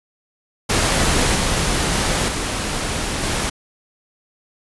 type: noise with level steps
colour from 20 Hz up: pink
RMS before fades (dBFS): -17 / -19 / -23 / -21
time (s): 0.69-3.5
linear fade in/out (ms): 10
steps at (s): 1.35 / 2.28 / 3.23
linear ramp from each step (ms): 5
effects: resampled to 24000 Hz